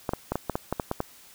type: clicks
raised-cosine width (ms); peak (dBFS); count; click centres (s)
1; -12; 10; 0.092 / 0.135 / 0.32 / 0.356 / 0.497 / 0.555 / 0.726 / 0.798 / 0.914 / 1.004
effects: white hiss -52 dBFS RMS until 1.34 s